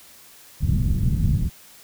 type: low-pass noise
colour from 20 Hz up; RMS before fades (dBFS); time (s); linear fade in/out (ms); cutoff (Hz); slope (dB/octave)
white; -20; 0.6-1.5; 50; 160; 24
effects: white hiss -48 dBFS RMS until 1.83 s